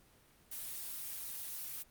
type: noise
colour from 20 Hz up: blue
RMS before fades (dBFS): -43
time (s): 0.51-1.83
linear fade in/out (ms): 10
effects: pink hiss -65 dBFS RMS until 1.9 s + Opus 24 kbps